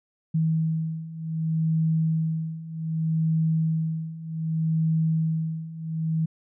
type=beating tone pair; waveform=sine; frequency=160 / 160.65 Hz; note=D#3 / E3; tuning=+49 / -44 cents; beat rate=0.65 Hz; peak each=-27 / -24 dBFS; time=0.34-6.26 s; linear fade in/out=10 ms; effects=none